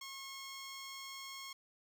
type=tone; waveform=10% pulse; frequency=1085 Hz; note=C#6; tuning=37 cents flat; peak=-37 dBFS; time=0.01-1.53 s; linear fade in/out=5 ms; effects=none